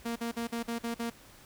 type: tone bursts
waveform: sawtooth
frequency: 233.1 Hz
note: A#3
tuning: in tune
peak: -28 dBFS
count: 7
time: 0.05-1.102 s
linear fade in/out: 10 ms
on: 110 ms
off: 47 ms
effects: pink hiss -55 dBFS RMS until 1.45 s